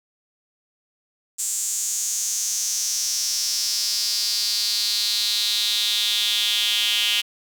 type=tone with high-pass filter sweep; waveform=square; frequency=110 Hz; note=A2; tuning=in tune; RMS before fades=-23 dBFS; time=1.38-7.22 s; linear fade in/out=20 ms; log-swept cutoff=7500 to 3000 Hz; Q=5; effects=none